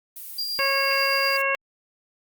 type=noise; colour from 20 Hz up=violet; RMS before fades=-37 dBFS; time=0.16-1.42 s; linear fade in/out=5 ms
type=tone with tremolo; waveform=sine; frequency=4782 Hz; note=D8; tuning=30 cents sharp; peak=-24 dBFS; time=0.38-1.37 s; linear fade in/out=5 ms; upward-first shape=sine; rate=8.2 Hz; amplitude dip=30%
type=harmonic tone; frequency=547 Hz; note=C#5; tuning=23 cents flat; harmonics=1 / 2 / 3 / 4 / 5; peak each=-27 / -27 / -27 / -27 / -27 dBFS; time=0.59-1.55 s; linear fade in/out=0 ms
effects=Opus 32 kbps